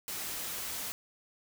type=noise; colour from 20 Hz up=white; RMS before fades=-38 dBFS; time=0.08-0.92 s; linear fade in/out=0 ms; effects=none